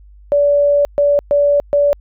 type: tone bursts at uneven times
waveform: sine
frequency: 576 Hz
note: D5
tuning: 34 cents flat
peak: -9 dBFS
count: 4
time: 0.32-0.85 / 0.98-1.19 / 1.31-1.6 / 1.73-1.93 s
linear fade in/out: 0 ms
effects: added 50 Hz sine -39 dBFS peak until 2 s